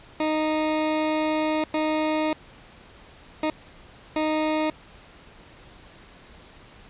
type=tone bursts at uneven times; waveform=20% pulse; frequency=309.9 Hz; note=D#4; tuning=7 cents flat; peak=-17 dBFS; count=4; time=0.2-1.64 / 1.74-2.33 / 3.43-3.5 / 4.16-4.7 s; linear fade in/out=2 ms; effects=pink hiss -49 dBFS RMS until 6.89 s + resampled to 8000 Hz